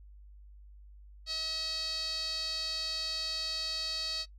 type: tone with band-pass filter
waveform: sawtooth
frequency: 640 Hz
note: D#5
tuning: 49 cents sharp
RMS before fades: -35 dBFS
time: 1.26-4.26 s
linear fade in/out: 50 ms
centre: 4400 Hz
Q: 8.2
effects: noise-tail reverb RT60 0.1 s tail -18 dB re dry + added 50 Hz sine -50 dBFS peak until 4.38 s